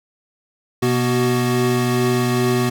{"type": "tone cluster", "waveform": "square", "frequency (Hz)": [125.2, 243, 373.2], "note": ["B2", "B3", "F#4"], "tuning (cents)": [24, -28, 15], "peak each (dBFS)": -21, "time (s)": [0.82, 2.7], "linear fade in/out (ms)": 10, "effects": []}